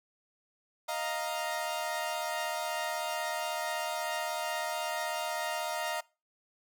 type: chord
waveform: sawtooth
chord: Eb suspended second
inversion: none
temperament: equal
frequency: 622.3 / 698.5 / 932.3 Hz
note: Eb5 / F5 / Bb5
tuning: 0 / 0 / 0 cents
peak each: -33 dBFS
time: 0.88-6.01 s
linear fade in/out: 10 ms
effects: noise-tail reverb RT60 0.3 s tail -23 dB re dry

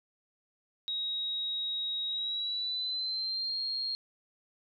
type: tone with pitch glide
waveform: sine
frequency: 3800 to 4241 Hz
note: A#7 to C8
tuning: +33 to +23 cents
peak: -31 dBFS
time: 0.88-3.95 s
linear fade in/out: 0 ms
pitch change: +190 cents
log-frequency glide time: 2.07-3.6 s
effects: none

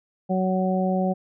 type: harmonic tone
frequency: 186.6 Hz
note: F#3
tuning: 15 cents sharp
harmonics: 1 / 2 / 3 / 4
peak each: -22 / -30 / -27 / -28 dBFS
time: 0.29-1.14 s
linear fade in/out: 20 ms
effects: none

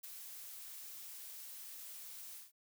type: noise with ADSR envelope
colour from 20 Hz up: blue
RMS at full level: -45 dBFS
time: 0.03-2.52 s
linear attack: 15 ms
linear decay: 5 ms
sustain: -5 dB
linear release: 160 ms
effects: none

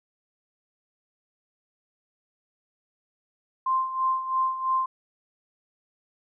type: tone with tremolo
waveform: sine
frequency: 1046.5 Hz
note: C6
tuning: in tune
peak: -20 dBFS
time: 3.66-4.86 s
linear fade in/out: 5 ms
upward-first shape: sine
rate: 3 Hz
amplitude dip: 70%
effects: none

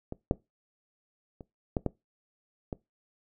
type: clicks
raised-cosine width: 2 ms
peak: -22 / -10 / -30 / -14 / -14 / -20 dBFS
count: 6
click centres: 0.124 / 0.311 / 1.408 / 1.768 / 1.863 / 2.728 s
effects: noise-tail reverb RT60 0.2 s tail -21 dB re dry

